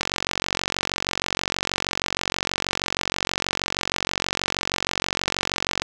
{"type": "click train", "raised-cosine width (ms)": 0.2, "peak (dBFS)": -4, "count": 270, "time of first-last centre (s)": [0.01, 5.82], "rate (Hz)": 46.3, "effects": []}